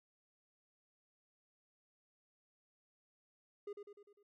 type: tone with echo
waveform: triangle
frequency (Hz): 408.3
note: G#4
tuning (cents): -29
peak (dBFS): -40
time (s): 3.67-3.73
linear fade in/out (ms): 5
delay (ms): 100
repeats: 5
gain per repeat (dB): -5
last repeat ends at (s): 4.23
effects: none